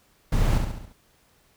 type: noise with echo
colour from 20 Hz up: brown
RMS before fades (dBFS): -22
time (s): 0.32-0.58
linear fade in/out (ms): 5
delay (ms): 69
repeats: 5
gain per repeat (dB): -5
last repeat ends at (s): 0.925
effects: pink hiss -62 dBFS RMS until 1.56 s